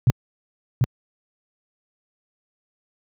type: tone with echo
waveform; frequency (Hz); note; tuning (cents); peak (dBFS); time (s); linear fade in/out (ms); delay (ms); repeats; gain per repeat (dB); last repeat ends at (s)
sine; 123.7; B2; +3; -10; 0.07-0.1; 0; 740; 1; -3; 0.84
effects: high-pass 80 Hz 12 dB/octave